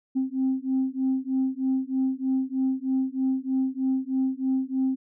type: beating tone pair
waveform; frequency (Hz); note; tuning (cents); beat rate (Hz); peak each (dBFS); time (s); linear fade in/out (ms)
sine; 261.6 / 264.8; C4 / C4; 0 / +21; 3.2; -25; 0.15-4.96; 20
effects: tanh soft clip ceiling -17 dBFS